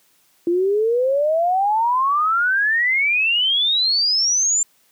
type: exponential sweep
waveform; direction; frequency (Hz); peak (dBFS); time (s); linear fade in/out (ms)
sine; up; 336.5 to 7330; -15; 0.47-4.63; 2
effects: white hiss -59 dBFS RMS until 4.91 s + high-pass 100 Hz 12 dB/octave